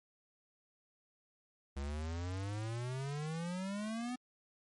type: exponential sweep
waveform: square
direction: up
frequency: 67.9 to 253.4 Hz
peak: -38 dBFS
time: 1.76-4.16 s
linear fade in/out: 10 ms
effects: MP3 48 kbps